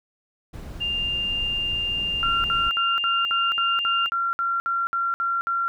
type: noise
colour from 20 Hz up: brown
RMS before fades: -35 dBFS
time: 0.53-2.7 s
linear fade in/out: 10 ms
type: tone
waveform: sine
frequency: 2800 Hz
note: F7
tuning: 4 cents sharp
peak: -23 dBFS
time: 0.8-4.1 s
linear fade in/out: 20 ms
type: tone bursts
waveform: sine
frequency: 1372 Hz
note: F6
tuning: 31 cents flat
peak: -21 dBFS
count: 13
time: 2.23-5.68 s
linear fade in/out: 0 ms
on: 210 ms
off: 60 ms
effects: none